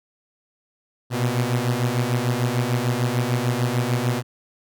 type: beating tone pair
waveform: sawtooth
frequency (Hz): 119 / 125.7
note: A#2 / B2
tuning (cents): +36 / +31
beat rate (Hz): 6.7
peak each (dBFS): -19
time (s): 1.1-4.23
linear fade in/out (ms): 50
effects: none